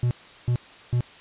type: tone bursts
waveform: triangle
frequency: 121.9 Hz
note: B2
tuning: 22 cents flat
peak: -17 dBFS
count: 3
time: 0.03-1.007 s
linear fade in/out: 0 ms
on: 79 ms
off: 370 ms
effects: white hiss -47 dBFS RMS until 1.2 s + resampled to 8000 Hz